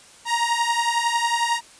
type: beating tone pair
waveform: sawtooth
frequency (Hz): 932.3 / 943.3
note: A#5 / A#5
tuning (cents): 0 / +20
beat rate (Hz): 11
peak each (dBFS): -19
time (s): 0.25-1.61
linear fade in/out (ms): 50
effects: white hiss -48 dBFS RMS until 1.79 s + resampled to 22050 Hz